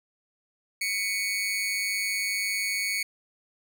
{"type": "tone with amplitude modulation", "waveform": "sawtooth", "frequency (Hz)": 2225, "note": "C#7", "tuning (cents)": 6, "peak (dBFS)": -20, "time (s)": [0.81, 3.03], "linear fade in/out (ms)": 5, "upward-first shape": "sine", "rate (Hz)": 202, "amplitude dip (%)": 65, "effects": []}